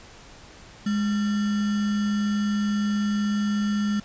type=tone with sample-and-hold; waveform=sine; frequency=207 Hz; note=G#3; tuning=5 cents flat; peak=-21 dBFS; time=0.86-4 s; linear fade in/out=5 ms; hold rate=1575 Hz; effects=pink hiss -47 dBFS RMS until 4.04 s + resampled to 16000 Hz